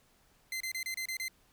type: tone bursts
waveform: sawtooth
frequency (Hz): 2069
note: C7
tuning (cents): -20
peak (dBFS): -31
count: 7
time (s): 0.52-1.282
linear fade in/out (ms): 2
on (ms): 84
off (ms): 29
effects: pink hiss -67 dBFS RMS until 1.52 s